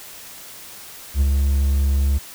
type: tone with ADSR envelope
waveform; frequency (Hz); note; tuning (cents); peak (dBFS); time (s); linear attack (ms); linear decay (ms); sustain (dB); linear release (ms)
triangle; 69.3; C#2; 0; -10; 1.14-2.19; 70; 27; -3; 21
effects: white hiss -39 dBFS RMS until 2.34 s